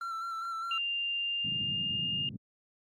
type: tone with vibrato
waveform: triangle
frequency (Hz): 1348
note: E6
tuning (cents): +38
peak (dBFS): -32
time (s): 0.01-0.78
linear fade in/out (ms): 2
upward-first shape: square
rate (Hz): 4.9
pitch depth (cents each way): 23
type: tone with pitch glide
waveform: sine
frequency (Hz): 2794 to 2823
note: F7 to F7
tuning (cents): 0 to +18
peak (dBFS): -30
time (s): 0.71-2.29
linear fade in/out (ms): 2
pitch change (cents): +18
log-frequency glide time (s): 1.18-2.06
type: band-pass noise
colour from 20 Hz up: white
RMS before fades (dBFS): -42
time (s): 1.44-2.37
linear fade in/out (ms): 10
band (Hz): 110 to 200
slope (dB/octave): 24
effects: Opus 32 kbps